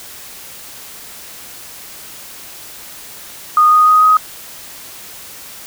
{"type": "tone with pitch steps", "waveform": "sine", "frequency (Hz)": [1232, 1240.6, 1249.2, 1257.9], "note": ["D#6", "D#6", "D#6", "D#6"], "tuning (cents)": [-17, -5, 7, 19], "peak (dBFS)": -6, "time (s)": [3.57, 4.17], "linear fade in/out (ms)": 2, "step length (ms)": 150, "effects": ["white hiss -34 dBFS RMS until 5.66 s"]}